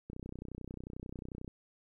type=click train; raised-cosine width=3 ms; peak=-30 dBFS; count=44; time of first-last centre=0.1-1.478 s; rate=31.2 Hz; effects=12-bit